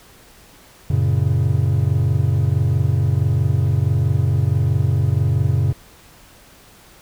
triangle chord, F# major, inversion none, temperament equal with one note detuned, 92.5 / 114.01 / 138.59 Hz, F#2 / A#2 / C#3, 0 / -38 / 0 cents, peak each -17 dBFS, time 0.9-5.73 s, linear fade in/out 5 ms, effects pink hiss -47 dBFS RMS until 7.01 s

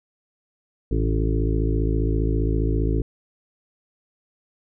harmonic tone with a mistuned harmonic, 55 Hz, A1, in tune, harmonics 1 / 2 / 3 / 5 / 6 / 7 / 8, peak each -21 / -26 / -30 / -29 / -30 / -31 / -32 dBFS, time 0.91-3.02 s, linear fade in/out 5 ms, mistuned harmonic 3, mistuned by -32 cents, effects none

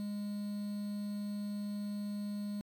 triangle tone with quantisation, 205.6 Hz, G#3, 17 cents flat, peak -34 dBFS, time 0-2.61 s, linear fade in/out 0 ms, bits 9, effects AAC 64 kbps

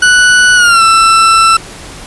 40% pulse tone with pitch glide, 1480 to 1333.9 Hz, F#6 to E6, 0 to +20 cents, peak -3 dBFS, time 0.02-1.57 s, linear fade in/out 5 ms, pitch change -180 cents, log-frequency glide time 0.55-0.82 s, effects pink hiss -29 dBFS RMS until 2.06 s + resampled to 24000 Hz

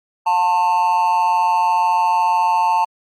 triangle tone with amplitude modulation, 893 Hz, A5, 25 cents sharp, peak -8 dBFS, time 0.26-2.85 s, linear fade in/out 10 ms, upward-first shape sine, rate 178 Hz, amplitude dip 75%, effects Opus 48 kbps

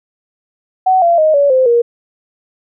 sine tone with pitch steps, 750 / 683.8 / 623.4 / 568.4 / 518.2 / 472.5 Hz, F#5 / F5 / D#5 / C#5 / C5 / A#4, +23 / -37 / +3 / +43 / -17 / +23 cents, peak -7 dBFS, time 0.86-1.82 s, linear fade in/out 10 ms, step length 160 ms, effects none

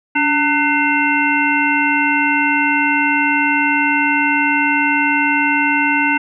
harmonic tone with a mistuned harmonic, 300 Hz, D4, 37 cents sharp, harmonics 1 / 3 / 5 / 7 / 9, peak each -19 / -19 / -19 / -19 / -19 dBFS, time 0.15-6.18 s, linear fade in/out 10 ms, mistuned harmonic 1, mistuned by -79 cents, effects none

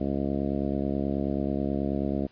harmonic tone, 69.3 Hz, C#2, in tune, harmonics 1 / 2 / 3 / 4 / 5 / 6 / 7 / 8 / 9 / 10, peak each -35 / -36 / -30 / -31 / -34 / -39 / -39 / -42 / -37 / -44 dBFS, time 0-2.27 s, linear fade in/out 10 ms, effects pink hiss -59 dBFS RMS until 2.31 s + resampled to 11025 Hz

